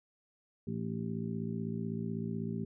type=harmonic tone with a mistuned harmonic; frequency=56 Hz; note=A1; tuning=31 cents sharp; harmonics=2 / 3 / 4 / 5 / 6 / 7; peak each=-41 / -38 / -38 / -49 / -52 / -44 dBFS; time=0.67-2.65 s; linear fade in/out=5 ms; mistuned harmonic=6; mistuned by=-80 cents; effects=none